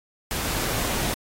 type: noise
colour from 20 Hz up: pink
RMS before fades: -27 dBFS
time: 0.31-1.14 s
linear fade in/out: 0 ms
effects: AAC 48 kbps